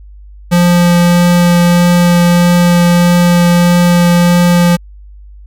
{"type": "tone with vibrato", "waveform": "square", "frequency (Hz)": 174.61, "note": "F3", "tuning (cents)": 0, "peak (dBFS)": -6, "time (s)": [0.51, 4.77], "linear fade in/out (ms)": 20, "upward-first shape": "triangle", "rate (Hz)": 1.6, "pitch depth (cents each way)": 8, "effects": ["added 50 Hz sine -31 dBFS peak until 5.46 s"]}